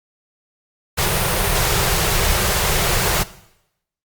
pink band-stop noise, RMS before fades -18 dBFS, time 0.97-3.24 s, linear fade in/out 20 ms, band 200 to 340 Hz, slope 96 dB/octave, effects noise-tail reverb RT60 0.8 s tail -17 dB re dry + Opus 48 kbps

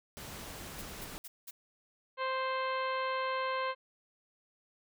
pink noise, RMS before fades -45 dBFS, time 0.17-1.18 s, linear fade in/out 0 ms
blue noise bursts, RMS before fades -45 dBFS, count 4, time 0.78-1.51 s, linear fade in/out 10 ms, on 40 ms, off 190 ms
harmonic tone, 523.3 Hz, C5, in tune, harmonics 1 / 2 / 3 / 4 / 5 / 6 / 7 / 8, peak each -36 / -34 / -41 / -43 / -46 / -47 / -56 / -50 dBFS, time 2.17-3.75 s, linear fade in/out 50 ms
effects none

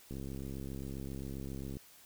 click train, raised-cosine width 3 ms, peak -30 dBFS, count 113, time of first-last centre 0.11-1.769 s, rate 67.5 Hz, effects white hiss -59 dBFS RMS until 2.05 s

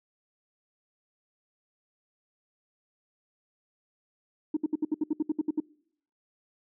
sine tone bursts, 306.6 Hz, D#4, 25 cents flat, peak -22 dBFS, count 12, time 4.54-5.602 s, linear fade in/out 5 ms, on 28 ms, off 66 ms, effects noise-tail reverb RT60 0.7 s tail -26 dB re dry + tanh soft clip ceiling -20 dBFS

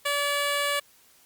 10% pulse tone, 574 Hz, D5, 40 cents flat, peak -16 dBFS, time 0.05-0.8 s, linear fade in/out 10 ms, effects white hiss -58 dBFS RMS until 1.25 s + Opus 48 kbps

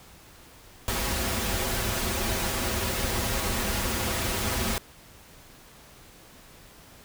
pink noise with comb filter, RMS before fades -28 dBFS, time 0.88-4.78 s, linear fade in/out 0 ms, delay 6.7 ms, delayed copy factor -0.75, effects pink hiss -51 dBFS RMS until 7.04 s

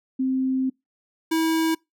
sine / square tone pair in turn, 261.6 / 323.4 Hz, C4 / E4, 0 / -33 cents, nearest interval major third, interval 367 cents, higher second, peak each -20 dBFS, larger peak neither, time 0.19-0.7 / 1.31-1.75 s, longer first, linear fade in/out 10 ms, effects noise-tail reverb RT60 0.2 s tail -26 dB re dry

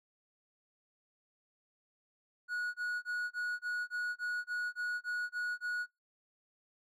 triangle tone bursts, 1458 Hz, F#6, 26 cents flat, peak -32 dBFS, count 12, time 2.48-5.864 s, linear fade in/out 50 ms, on 260 ms, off 24 ms, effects noise-tail reverb RT60 0.2 s tail -24 dB re dry

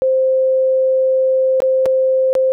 sine tone with dropouts, 523.3 Hz, C5, in tune, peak -11 dBFS, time 0.02-2.52 s, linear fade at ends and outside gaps 0 ms, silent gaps 1.603-1.62 / 1.857-1.861 / 2.33-2.352 s, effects none

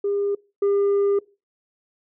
sine tone pair in turn, 403.4 / 401.4 Hz, G4 / G4, +50 / +41 cents, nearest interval unison, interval 9 cents, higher first, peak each -19 / -14 dBFS, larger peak second, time 0.04-0.35 / 0.62-1.19 s, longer second, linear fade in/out 5 ms, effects noise-tail reverb RT60 0.3 s tail -23 dB re dry + tanh soft clip ceiling -16 dBFS

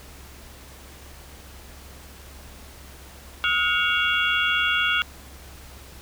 sine tone cluster, 1273 / 1440 / 2233 / 2778 / 3343 Hz, D#6 / F#6 / C#7 / F7 / G#7, +39 / -47 / +12 / -10 / +11 cents, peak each -30 / -23 / -28 / -25 / -27 dBFS, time 3.44-5.02 s, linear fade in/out 0 ms, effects added 68 Hz sine -45 dBFS peak until 6.01 s + pink hiss -46 dBFS RMS until 6.01 s

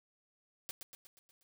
white noise with echo, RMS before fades -42 dBFS, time 0.69-0.71 s, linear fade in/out 0 ms, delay 120 ms, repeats 6, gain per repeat -5 dB, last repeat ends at 1.43 s, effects none

